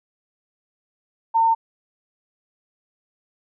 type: tone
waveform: sine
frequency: 907 Hz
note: A#5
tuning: 48 cents flat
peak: -14 dBFS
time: 1.34-1.55 s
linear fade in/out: 20 ms
effects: none